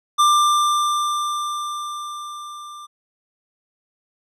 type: tone with level ramp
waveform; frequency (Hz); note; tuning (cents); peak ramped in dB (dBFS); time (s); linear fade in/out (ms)
square; 1188; D6; +20; -12 to -36; 0.18-2.87; 20
effects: low-pass 10000 Hz 12 dB/octave